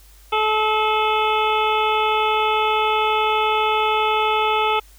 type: harmonic tone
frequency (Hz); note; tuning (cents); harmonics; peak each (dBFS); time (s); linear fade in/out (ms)
432.2; A4; -31; 1 / 2 / 3 / 5 / 6 / 7 / 8; -23 / -20 / -22 / -30 / -26 / -30 / -31; 0.32-4.8; 10
effects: added 50 Hz sine -46 dBFS peak until 4.98 s + white hiss -52 dBFS RMS until 4.98 s